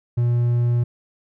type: tone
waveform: triangle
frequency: 120 Hz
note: B2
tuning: 49 cents flat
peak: -14 dBFS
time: 0.17-0.84 s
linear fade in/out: 10 ms
effects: none